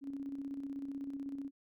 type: tone with tremolo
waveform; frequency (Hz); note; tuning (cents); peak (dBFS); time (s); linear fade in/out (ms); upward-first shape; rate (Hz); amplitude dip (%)
sine; 277.2; C#4; 0; -37; 0.01-1.51; 50; square; 16; 45
effects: none